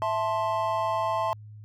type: chord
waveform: triangle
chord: A minor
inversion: second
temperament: equal with one note detuned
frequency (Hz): 659.3 / 880 / 1052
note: E5 / A5 / C6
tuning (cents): 0 / 0 / +9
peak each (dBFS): -27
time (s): 0.02-1.33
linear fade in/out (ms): 0
effects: added 106 Hz sine -42 dBFS peak until 1.64 s